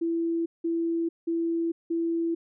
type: tone bursts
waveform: sine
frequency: 333.4 Hz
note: E4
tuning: 20 cents sharp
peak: -24 dBFS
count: 4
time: 0.01-2.35 s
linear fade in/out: 10 ms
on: 450 ms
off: 180 ms
effects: none